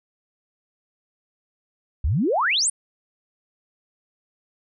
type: exponential sweep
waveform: sine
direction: up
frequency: 58.8 to 9956 Hz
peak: -18 dBFS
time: 2.04-2.7 s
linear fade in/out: 5 ms
effects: none